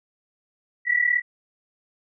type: tone pair together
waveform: sine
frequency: 1929.7 / 1968 Hz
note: B6 / B6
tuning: -41 / -7 cents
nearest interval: unison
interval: 34 cents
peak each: -21 dBFS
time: 0.85-1.22 s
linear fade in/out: 50 ms
effects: none